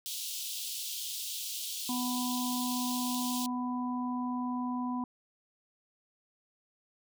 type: high-pass noise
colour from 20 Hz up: pink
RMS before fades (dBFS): -38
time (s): 0.06-3.46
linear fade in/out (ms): 0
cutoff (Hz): 3000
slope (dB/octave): 48
type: harmonic tone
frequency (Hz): 248.5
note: B3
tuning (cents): +11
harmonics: 1 / 3 / 4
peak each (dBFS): -32 / -43 / -38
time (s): 1.89-5.04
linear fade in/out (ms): 2
effects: none